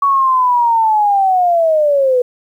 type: linear sweep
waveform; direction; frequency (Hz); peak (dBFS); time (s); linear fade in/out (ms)
sine; down; 1127 to 487.5; -9; 0.02-2.22; 5
effects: 8-bit